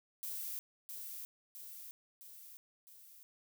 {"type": "noise with echo", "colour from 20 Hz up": "violet", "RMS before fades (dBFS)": -42, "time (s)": [0.23, 0.59], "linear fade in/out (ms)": 0, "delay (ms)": 660, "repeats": 4, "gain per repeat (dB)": -4, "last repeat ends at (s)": 3.23, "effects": []}